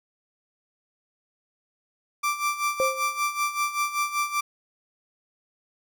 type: tone with tremolo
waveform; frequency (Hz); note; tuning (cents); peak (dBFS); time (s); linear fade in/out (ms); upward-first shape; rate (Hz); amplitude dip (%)
30% pulse; 1174.7; D6; 0; -19; 2.23-4.41; 10; sine; 5.2; 75
type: tone with exponential decay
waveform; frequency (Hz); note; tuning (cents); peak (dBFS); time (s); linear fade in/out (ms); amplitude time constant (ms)
sine; 527; C5; +12; -19; 2.8-3.22; 0; 91
effects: none

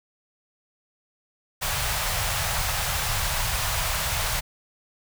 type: band-stop noise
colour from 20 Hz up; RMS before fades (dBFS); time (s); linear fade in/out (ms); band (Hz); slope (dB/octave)
pink; -26; 1.61-4.41; 20; 130 to 640; 24
effects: none

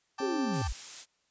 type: chord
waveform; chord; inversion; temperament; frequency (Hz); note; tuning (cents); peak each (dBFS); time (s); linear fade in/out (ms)
sawtooth; G suspended second; none; just; 784 / 882 / 1176; G5 / A5 / D6; 0 / +4 / +2; -36; 0.18-0.68; 10
type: harmonic tone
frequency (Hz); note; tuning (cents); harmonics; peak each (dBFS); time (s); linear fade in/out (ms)
134.8; C#3; -48; 2 / 3 / 4; -36 / -40 / -42; 0.2-0.62; 2
type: linear sweep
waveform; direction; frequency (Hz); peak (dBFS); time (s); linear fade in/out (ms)
sine; down; 417.6 to 34.13; -30; 0.22-0.73; 10
type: noise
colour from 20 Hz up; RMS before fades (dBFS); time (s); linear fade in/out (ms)
blue; -39; 0.51-1.06; 50
effects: white hiss -73 dBFS RMS until 1.3 s + resampled to 16000 Hz

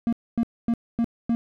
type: tone bursts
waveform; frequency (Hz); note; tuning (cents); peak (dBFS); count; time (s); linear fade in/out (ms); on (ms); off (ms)
triangle; 232.9; A#3; -1; -17; 5; 0.07-1.35; 0; 56; 250
effects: none

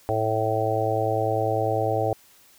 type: harmonic tone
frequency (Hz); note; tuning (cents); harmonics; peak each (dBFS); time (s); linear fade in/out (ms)
110; A2; 0; 1 / 3 / 4 / 5 / 6 / 7; -28 / -32 / -28 / -28 / -28 / -27; 0.09-2.13; 0
effects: white hiss -55 dBFS RMS until 2.58 s

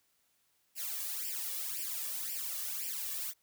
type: noise with flanger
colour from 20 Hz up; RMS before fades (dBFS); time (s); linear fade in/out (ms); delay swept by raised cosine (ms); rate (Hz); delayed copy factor
blue; -38; 0.75-3.34; 50; 0.38 to 1.78; 1.9; +1
effects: white hiss -74 dBFS RMS until 3.42 s

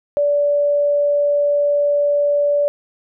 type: tone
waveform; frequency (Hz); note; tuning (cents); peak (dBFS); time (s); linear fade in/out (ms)
sine; 579; D5; -25; -13; 0.17-2.68; 0
effects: none

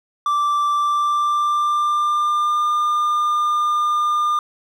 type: tone with pitch glide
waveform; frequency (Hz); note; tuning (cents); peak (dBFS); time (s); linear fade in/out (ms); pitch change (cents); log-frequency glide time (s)
triangle; 1171 to 1204.6; D6 to D6; -5 to +44; -14; 0.26-4.39; 2; +49; 0.72-2.66
effects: none

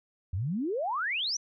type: exponential sweep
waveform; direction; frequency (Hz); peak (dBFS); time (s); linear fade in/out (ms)
sine; up; 81.8 to 6110; -28; 0.33-1.37; 5
effects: none

